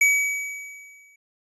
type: tone with exponential decay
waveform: square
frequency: 2274 Hz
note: C#7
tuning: 44 cents sharp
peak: -14 dBFS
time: 0.01-1.16 s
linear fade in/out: 5 ms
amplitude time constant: 250 ms
effects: resampled to 24000 Hz